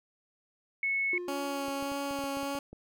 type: tone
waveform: sine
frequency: 2200 Hz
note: C#7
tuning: 14 cents flat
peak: -27 dBFS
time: 0.83-1.18 s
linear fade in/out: 2 ms
type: tone with exponential decay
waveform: triangle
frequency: 354.8 Hz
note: F4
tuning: 27 cents sharp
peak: -31 dBFS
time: 1.13-2.51 s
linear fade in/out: 2 ms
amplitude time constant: 300 ms
type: tone with vibrato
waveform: 15% pulse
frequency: 278.7 Hz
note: C#4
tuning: 9 cents sharp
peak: -26 dBFS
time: 1.28-2.59 s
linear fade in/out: 2 ms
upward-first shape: sine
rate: 1.7 Hz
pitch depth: 11 cents each way
type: clicks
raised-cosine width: 2 ms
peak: -33 dBFS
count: 10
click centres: 1.683 / 1.826 / 1.918 / 2.11 / 2.189 / 2.239 / 2.371 / 2.431 / 2.552 / 2.73 s
effects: none